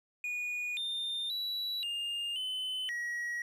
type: tone with pitch steps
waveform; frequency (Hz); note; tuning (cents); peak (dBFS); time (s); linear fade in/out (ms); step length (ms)
triangle; 2455 / 3617 / 3927 / 2817 / 3034 / 1909; D#7 / A7 / B7 / F7 / F#7 / A#6; -24 / +47 / -11 / +14 / +43 / +41; -32; 0.24-3.42; 2; 530
effects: none